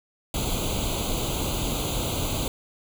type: noise with comb filter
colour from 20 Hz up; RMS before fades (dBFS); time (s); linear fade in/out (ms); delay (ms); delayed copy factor
pink; -27; 0.34-2.48; 2; 0.28; +0.95
effects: none